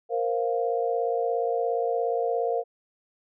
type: chord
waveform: sine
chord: Bb suspended second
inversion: none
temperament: equal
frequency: 466.2 / 523.3 / 698.5 Hz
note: Bb4 / C5 / F5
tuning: 0 / 0 / 0 cents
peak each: -26 / -30 / -28 dBFS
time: 0.09-2.64 s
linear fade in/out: 50 ms
effects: none